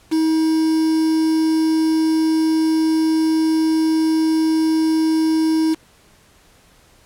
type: tone with quantisation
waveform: triangle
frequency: 318.6 Hz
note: D#4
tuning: 41 cents sharp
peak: -12 dBFS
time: 0.11-5.75 s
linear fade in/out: 20 ms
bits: 5
effects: pink hiss -52 dBFS RMS until 7.05 s + low-pass 12000 Hz 12 dB/octave